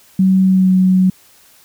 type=tone with pitch glide; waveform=sine; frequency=189.1 to 186.07 Hz; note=F#3 to F#3; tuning=+38 to +10 cents; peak=-8 dBFS; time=0.19-1.1 s; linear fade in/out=5 ms; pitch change=-28 cents; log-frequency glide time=0.42-0.73 s; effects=white hiss -48 dBFS RMS until 1.64 s